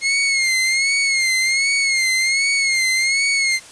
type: tone with vibrato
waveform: sawtooth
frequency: 2147 Hz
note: C7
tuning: 44 cents sharp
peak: -12 dBFS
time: 0.01-3.6 s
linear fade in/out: 50 ms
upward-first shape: sine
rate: 1.3 Hz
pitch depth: 69 cents each way
effects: white hiss -41 dBFS RMS until 3.71 s + resampled to 22050 Hz